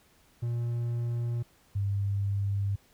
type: tone pair in turn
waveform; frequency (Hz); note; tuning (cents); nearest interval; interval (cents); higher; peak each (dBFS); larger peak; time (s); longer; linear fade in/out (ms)
triangle / sine; 118.6 / 99.73; A#2 / G2; +30 / +30; minor third; 300; first; -26; neither; 0.42-1.43 / 1.75-2.76; neither; 10
effects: pink hiss -63 dBFS RMS until 2.93 s